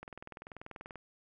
click train, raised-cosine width 0.5 ms, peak -30 dBFS, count 20, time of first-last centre 0.03-0.957 s, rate 20.5 Hz, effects none

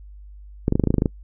clicks, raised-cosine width 3 ms, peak -5 dBFS, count 11, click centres 0.681 / 0.724 / 0.755 / 0.797 / 0.838 / 0.873 / 0.905 / 0.942 / 0.983 / 1.021 / 1.058 s, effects noise-tail reverb RT60 0.1 s tail -26 dB re dry + added 50 Hz sine -39 dBFS peak until 1.23 s

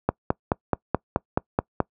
click train, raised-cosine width 1 ms, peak -5 dBFS, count 9, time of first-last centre 0.09-1.803 s, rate 4.67 Hz, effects noise-tail reverb RT60 0.1 s tail -25 dB re dry + high-pass 60 Hz 12 dB/octave

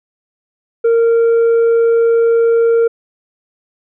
sine tone with tanh clipping, 461.7 Hz, A#4, 17 cents flat, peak -9 dBFS, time 0.84-2.88 s, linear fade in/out 10 ms, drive 3 dB, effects none

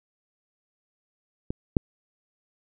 clicks, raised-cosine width 3 ms, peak -16 / -6 dBFS, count 2, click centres 1.505 / 1.768 s, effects none

